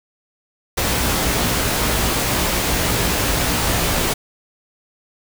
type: noise with comb filter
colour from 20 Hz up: pink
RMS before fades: -19 dBFS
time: 0.77-4.14 s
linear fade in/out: 10 ms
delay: 17 ms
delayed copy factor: +0.5
effects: none